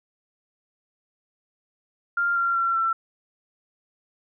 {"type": "tone with pitch steps", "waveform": "sine", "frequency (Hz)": [1396, 1378.4, 1361, 1343.8], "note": ["F6", "F6", "F6", "E6"], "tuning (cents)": [-1, -23, -45, 33], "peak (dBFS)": -20, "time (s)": [2.17, 2.93], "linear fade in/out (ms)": 5, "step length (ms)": 190, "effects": []}